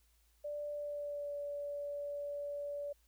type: tone with pitch glide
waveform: sine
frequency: 587.3 to 576.2 Hz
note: D5 to D5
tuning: 0 to -33 cents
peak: -38 dBFS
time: 0.44-2.93 s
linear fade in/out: 10 ms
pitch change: -33 cents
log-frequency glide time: 0.69-1.35 s
effects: added 56 Hz sine -69 dBFS peak until 3.07 s + white hiss -74 dBFS RMS until 3.07 s

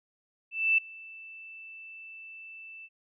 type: tone with ADSR envelope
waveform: sine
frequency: 2651 Hz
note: E7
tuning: 9 cents sharp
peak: -19 dBFS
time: 0.51-2.89 s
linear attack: 270 ms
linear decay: 6 ms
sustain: -24 dB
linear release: 45 ms
effects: none

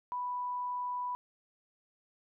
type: tone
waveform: sine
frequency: 987.8 Hz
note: B5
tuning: in tune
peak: -33 dBFS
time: 0.12-1.15 s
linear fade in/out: 0 ms
effects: none

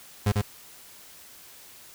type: tone with echo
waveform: 35% pulse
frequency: 102.6 Hz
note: G#2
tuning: 21 cents flat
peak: -18 dBFS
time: 0.26-0.32 s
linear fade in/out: 5 ms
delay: 96 ms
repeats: 1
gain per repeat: -2 dB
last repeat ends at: 0.416 s
effects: white hiss -49 dBFS RMS until 1.94 s

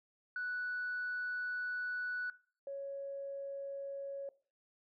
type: tone pair in turn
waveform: sine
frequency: 1480 / 554.4 Hz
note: F#6 / C#5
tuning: 0 / 0 cents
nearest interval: octave + perfect fourth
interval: 1700 cents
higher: first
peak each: -35 / -39 dBFS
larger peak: first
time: 0.36-2.3 / 2.67-4.29 s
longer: first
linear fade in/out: 2 ms
effects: noise-tail reverb RT60 0.4 s tail -19 dB re dry + tanh soft clip ceiling -32 dBFS

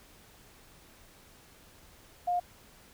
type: tone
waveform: sine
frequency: 710 Hz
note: F5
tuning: 28 cents sharp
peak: -26 dBFS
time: 2.27-2.4 s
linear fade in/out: 10 ms
effects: pink hiss -57 dBFS RMS until 2.93 s

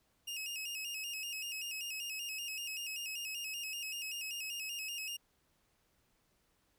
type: tone with vibrato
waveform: sawtooth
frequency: 2692 Hz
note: E7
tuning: 36 cents sharp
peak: -36 dBFS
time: 0.27-5.17 s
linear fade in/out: 10 ms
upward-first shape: square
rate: 5.2 Hz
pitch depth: 82 cents each way
effects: pink hiss -75 dBFS RMS until 6.78 s

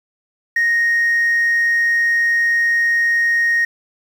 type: tone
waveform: sine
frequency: 1864.7 Hz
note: A#6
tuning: in tune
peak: -11 dBFS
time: 0.56-3.65 s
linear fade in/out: 5 ms
effects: tanh soft clip ceiling -11 dBFS + 7-bit

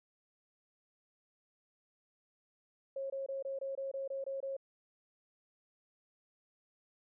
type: tone bursts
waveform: sine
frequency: 543 Hz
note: C#5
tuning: 36 cents flat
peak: -36 dBFS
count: 10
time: 2.96-4.567 s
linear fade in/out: 5 ms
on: 140 ms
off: 23 ms
effects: none

